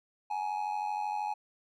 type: tone with amplitude modulation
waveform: triangle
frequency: 840 Hz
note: G#5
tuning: 19 cents sharp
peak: -26 dBFS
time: 0.3-1.34 s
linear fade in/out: 10 ms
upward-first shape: sine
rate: 92.9 Hz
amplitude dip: 70%
effects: none